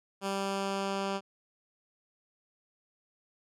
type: tone with low-pass filter sweep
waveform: 10% pulse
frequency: 196 Hz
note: G3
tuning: in tune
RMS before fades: -33 dBFS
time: 0.21-1.21 s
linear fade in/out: 50 ms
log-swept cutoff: 11000 to 5800 Hz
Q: 0.71
effects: none